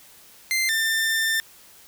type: tone pair in turn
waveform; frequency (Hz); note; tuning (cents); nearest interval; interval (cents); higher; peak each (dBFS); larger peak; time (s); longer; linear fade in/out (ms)
sawtooth; 2083 / 1791.7; C7 / A6; -8 / +31; minor third; 261; first; -17; neither; 0.51-0.69 / 0.69-1.4; second; 0
effects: white hiss -50 dBFS RMS until 1.87 s